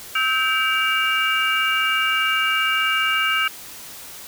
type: tone cluster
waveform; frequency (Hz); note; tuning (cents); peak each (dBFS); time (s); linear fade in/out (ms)
sine; 1291 / 1566 / 2306 / 2817; E6 / G6 / D7 / F7; -37 / -2 / -32 / +14; -23; 0.15-3.48; 5
effects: white hiss -38 dBFS RMS until 4.27 s